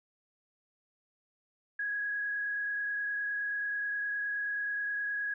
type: tone with frequency modulation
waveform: sine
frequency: 1661.2 Hz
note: G#6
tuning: in tune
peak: -31 dBFS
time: 1.79-5.34 s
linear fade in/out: 5 ms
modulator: 29.5 Hz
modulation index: 0.67
effects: none